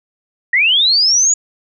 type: linear sweep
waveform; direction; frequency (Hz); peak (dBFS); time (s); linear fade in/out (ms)
sine; up; 1846 to 6910; -9; 0.53-1.34; 5
effects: none